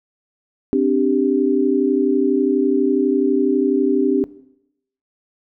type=chord; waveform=sine; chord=C suspended second; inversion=none; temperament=equal; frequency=261.6 / 293.7 / 392 Hz; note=C4 / D4 / G4; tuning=0 / 0 / 0 cents; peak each=-18 dBFS; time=0.73-4.24 s; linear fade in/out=0 ms; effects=noise-tail reverb RT60 0.8 s tail -19 dB re dry